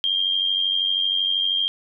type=tone with amplitude modulation; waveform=sine; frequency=3204 Hz; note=G7; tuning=37 cents sharp; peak=-16 dBFS; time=0.04-1.68 s; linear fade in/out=0 ms; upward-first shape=sine; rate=92.8 Hz; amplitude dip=65%; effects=none